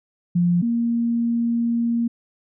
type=tone pair in turn; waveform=sine; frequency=174.61 / 234 Hz; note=F3 / A#3; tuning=0 / +7 cents; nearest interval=perfect fourth; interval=507 cents; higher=second; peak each=-15 / -18 dBFS; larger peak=first; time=0.35-0.62 / 0.62-2.08 s; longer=second; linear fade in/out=10 ms; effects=none